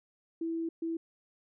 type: tone bursts at uneven times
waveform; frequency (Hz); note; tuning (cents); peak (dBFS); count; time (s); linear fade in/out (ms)
sine; 329.6; E4; 0; -31; 2; 0.41-0.69 / 0.82-0.97; 5
effects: none